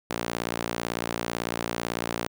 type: tone with high-pass filter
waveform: sawtooth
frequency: 58 Hz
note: A#1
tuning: 8 cents flat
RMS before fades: -31 dBFS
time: 0.1-2.28 s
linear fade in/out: 5 ms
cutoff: 260 Hz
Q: 0.55
effects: none